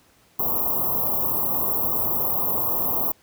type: band-stop noise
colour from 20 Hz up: white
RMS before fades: -23 dBFS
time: 0.39-3.12 s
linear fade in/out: 5 ms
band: 1200 to 12000 Hz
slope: 96 dB/octave
effects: pink hiss -58 dBFS RMS until 3.22 s + high-pass 60 Hz 12 dB/octave